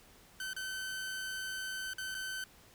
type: tone with dropouts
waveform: sawtooth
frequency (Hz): 1530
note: G6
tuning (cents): -42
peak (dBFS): -34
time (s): 0.4-2.44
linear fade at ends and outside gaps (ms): 2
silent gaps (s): 0.533-0.564 / 1.935-1.982 / 2.145-2.149
effects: pink hiss -60 dBFS RMS until 2.74 s